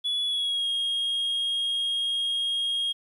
sine tone with pitch glide, 3405 to 3259 Hz, G#7 to G#7, +42 to -33 cents, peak -22 dBFS, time 0.04-2.93 s, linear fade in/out 20 ms, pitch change -75 cents, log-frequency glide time 0.25-0.68 s, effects tanh soft clip ceiling -23 dBFS + 10-bit

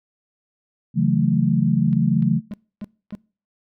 sine chord, F# minor seventh, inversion second, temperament equal, 138.59 / 164.81 / 185 / 220 Hz, C#3 / E3 / F#3 / A3, 0 / 0 / 0 / 0 cents, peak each -21 dBFS, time 0.94-2.41 s, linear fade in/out 50 ms
click train, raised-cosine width 0.3 ms, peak -31 dBFS, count 5, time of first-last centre 1.93-3.106 s, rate 3.4 Hz
triangle tone bursts, 207.7 Hz, G#3, in tune, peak -25 dBFS, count 3, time 2.51-3.151 s, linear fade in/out 0 ms, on 27 ms, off 280 ms
effects noise-tail reverb RT60 0.4 s tail -24 dB re dry

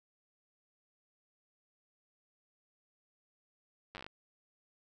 slowing click train, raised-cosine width 0.3 ms, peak -29 dBFS, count 9, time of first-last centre 3.95-4.065 s, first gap 9 ms, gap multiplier 1.13, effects none

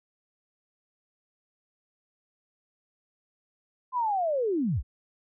sine linear sweep, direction down, 1036 to 35.82 Hz, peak -24 dBFS, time 3.92-4.83 s, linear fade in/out 50 ms, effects none

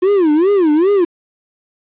triangle tone with vibrato, 349.2 Hz, F4, in tune, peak -7 dBFS, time 0.02-1.05 s, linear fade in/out 10 ms, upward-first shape sine, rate 2.5 Hz, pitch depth 280 cents each way, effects resampled to 8000 Hz + 7-bit

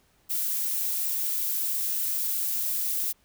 violet noise, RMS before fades -28 dBFS, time 0.29-3.13 s, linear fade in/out 20 ms, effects pink hiss -65 dBFS RMS until 3.24 s

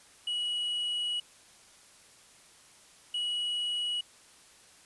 triangle tone pair in turn, 2920 / 2920 Hz, F#7 / F#7, -24 / -24 cents, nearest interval unison, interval 0 cents, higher neither, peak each -28 dBFS, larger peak neither, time 0.27-1.2 / 3.14-4.01 s, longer first, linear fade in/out 5 ms, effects white hiss -57 dBFS RMS until 4.85 s + resampled to 24000 Hz

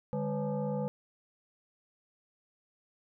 sine tone with frequency modulation, 148.3 Hz, D3, 17 cents sharp, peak -30 dBFS, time 0.13-0.88 s, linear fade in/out 0 ms, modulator 352 Hz, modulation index 1.5, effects none

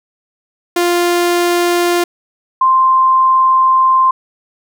sawtooth / sine tone pair in turn, 349.2 / 1046.4 Hz, F4 / C6, 0 / 0 cents, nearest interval octave + perfect fifth, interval 1900 cents, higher second, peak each -7 dBFS, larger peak neither, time 0.76-2.04 / 2.61-4.11 s, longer second, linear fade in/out 5 ms, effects none

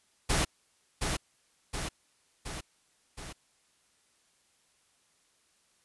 pink noise with echo, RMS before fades -27 dBFS, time 0.29-0.45 s, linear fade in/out 10 ms, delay 720 ms, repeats 4, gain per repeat -4 dB, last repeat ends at 3.33 s, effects white hiss -69 dBFS RMS until 5.84 s + resampled to 24000 Hz

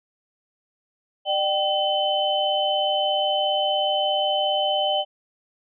sine tone cluster, 601 / 776 / 3044 Hz, D5 / G5 / F#7, +40 / -18 / +48 cents, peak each -24 dBFS, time 1.25-5.05 s, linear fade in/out 50 ms, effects none

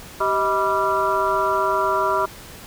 sine tone cluster, 388.3 / 632 / 980 / 1176 / 1374 Hz, G4 / D#5 / B5 / D6 / F6, -16 / +27 / -14 / +2 / -29 cents, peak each -25 / -24 / -22 / -24 / -25 dBFS, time 0.2-2.26 s, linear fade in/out 10 ms, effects pink hiss -40 dBFS RMS until 2.66 s

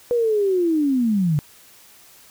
sine linear sweep, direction down, 489.5 to 140.4 Hz, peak -16 dBFS, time 0.11-1.39 s, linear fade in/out 0 ms, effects white hiss -49 dBFS RMS until 2.3 s

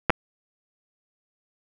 clicks, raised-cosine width 0.5 ms, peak -3 dBFS, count 2, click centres 0.097 / 0.103 s, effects none

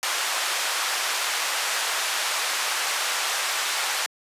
pink band-pass noise, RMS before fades -26 dBFS, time 0.03-4.06 s, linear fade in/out 0 ms, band 960 to 9500 Hz, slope 12 dB/octave, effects high-pass 400 Hz 12 dB/octave + resampled to 32000 Hz

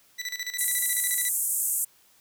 20% pulse tone with tremolo, 1975.5 Hz, B6, in tune, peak -24 dBFS, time 0.18-1.3 s, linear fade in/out 20 ms, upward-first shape square, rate 14 Hz, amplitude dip 75%
pink band-pass noise, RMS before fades -27 dBFS, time 0.58-1.85 s, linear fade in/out 10 ms, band 7600 to 14000 Hz, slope 48 dB/octave
effects white hiss -60 dBFS RMS until 2.2 s

